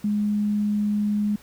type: tone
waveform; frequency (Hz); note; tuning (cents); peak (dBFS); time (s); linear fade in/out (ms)
sine; 208.1; G#3; +4; -20; 0.04-1.36; 5
effects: pink hiss -51 dBFS RMS until 1.42 s